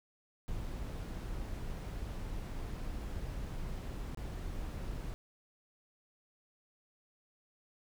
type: noise with dropouts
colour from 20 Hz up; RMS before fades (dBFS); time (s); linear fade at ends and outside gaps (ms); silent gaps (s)
brown; -40; 0.48-5.14; 0; 4.147-4.173
effects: none